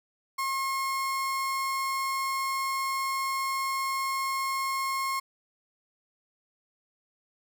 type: tone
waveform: 35% pulse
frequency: 1077 Hz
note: C6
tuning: 50 cents sharp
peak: -26 dBFS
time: 0.38-5.2 s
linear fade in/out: 10 ms
effects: none